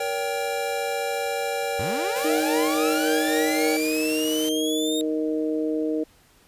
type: chord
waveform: square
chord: G diminished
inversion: first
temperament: just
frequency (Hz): 470.4 / 564.5 / 784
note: Bb4 / Db5 / G5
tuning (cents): +16 / +31 / 0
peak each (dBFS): -30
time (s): 0-3.77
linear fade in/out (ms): 5
type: linear sweep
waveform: sawtooth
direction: up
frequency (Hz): 75.7 to 3729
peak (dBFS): -25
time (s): 1.79-5.01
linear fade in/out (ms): 0
type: high-pass noise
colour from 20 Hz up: white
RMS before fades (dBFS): -35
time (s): 2.16-4.49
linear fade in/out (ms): 0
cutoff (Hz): 120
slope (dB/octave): 12
type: harmonic tone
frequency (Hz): 155.56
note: D#3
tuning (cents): 0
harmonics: 2 / 3 / 4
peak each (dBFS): -24 / -27 / -33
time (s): 2.24-6.04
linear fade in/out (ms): 10
effects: pink hiss -57 dBFS RMS until 6.47 s + resampled to 32000 Hz